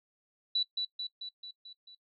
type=tone with echo; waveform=sine; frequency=3951 Hz; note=B7; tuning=in tune; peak=-26 dBFS; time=0.55-0.63 s; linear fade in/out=5 ms; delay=220 ms; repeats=6; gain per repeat=-4 dB; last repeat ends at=1.95 s; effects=noise-tail reverb RT60 0.1 s tail -20 dB re dry